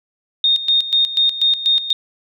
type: tone with tremolo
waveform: sine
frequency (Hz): 3684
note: A#7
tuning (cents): -21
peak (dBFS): -11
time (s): 0.44-1.93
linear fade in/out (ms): 2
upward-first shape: square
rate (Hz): 4.1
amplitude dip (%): 75
effects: none